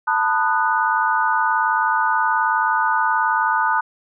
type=chord; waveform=sine; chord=B dominant seventh; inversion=third; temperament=just; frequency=889 / 987.8 / 1234.7 / 1481.6 Hz; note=A5 / B5 / D#6 / F#6; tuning=+18 / 0 / -14 / +2 cents; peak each=-20 / -23 / -22 / -21 dBFS; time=0.07-3.81 s; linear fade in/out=10 ms; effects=none